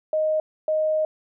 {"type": "tone pair in turn", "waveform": "sine", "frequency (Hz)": [622.3, 622.3], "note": ["D#5", "D#5"], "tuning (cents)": [0, 0], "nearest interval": "unison", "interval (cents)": 0, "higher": "neither", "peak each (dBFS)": -19, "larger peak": "neither", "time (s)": [[0.13, 0.4], [0.68, 1.05]], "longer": "second", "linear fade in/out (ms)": 2, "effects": []}